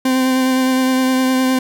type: tone with vibrato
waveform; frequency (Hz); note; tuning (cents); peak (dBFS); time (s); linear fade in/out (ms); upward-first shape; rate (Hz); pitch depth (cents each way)
40% pulse; 259.2; C4; -16; -12; 0.05-1.59; 5; triangle; 9.7; 18
effects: none